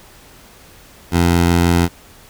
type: tone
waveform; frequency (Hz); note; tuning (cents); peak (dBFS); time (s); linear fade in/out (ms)
15% pulse; 86.1; F2; -24; -5; 1.11-1.89; 50
effects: pink hiss -44 dBFS RMS until 2.29 s